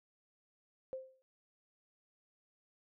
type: tone with exponential decay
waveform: sine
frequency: 523.3 Hz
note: C5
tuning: in tune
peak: -36 dBFS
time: 0.93-1.22 s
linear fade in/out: 0 ms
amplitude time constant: 62 ms
effects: none